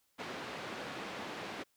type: band-pass noise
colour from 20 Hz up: pink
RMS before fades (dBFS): -43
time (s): 0.18-1.64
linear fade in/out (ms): 20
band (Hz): 240 to 3300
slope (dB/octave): 12
effects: white hiss -75 dBFS RMS until 1.76 s